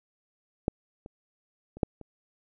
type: clicks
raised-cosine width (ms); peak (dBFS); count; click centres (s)
2; -11 / -29 / -30 / -10 / -30; 5; 0.681 / 1.061 / 1.77 / 1.832 / 2.013
effects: none